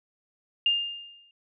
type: tone with exponential decay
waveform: sine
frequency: 2811 Hz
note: F7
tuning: 11 cents sharp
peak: -18 dBFS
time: 0.66-1.31 s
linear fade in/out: 2 ms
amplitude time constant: 140 ms
effects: none